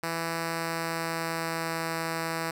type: tone with pitch glide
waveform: 5% pulse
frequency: 165.6 to 163.98 Hz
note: E3 to E3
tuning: +8 to -9 cents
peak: -18 dBFS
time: 0.03-2.51 s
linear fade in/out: 5 ms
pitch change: -17 cents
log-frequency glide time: 0.28-1.92 s
effects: none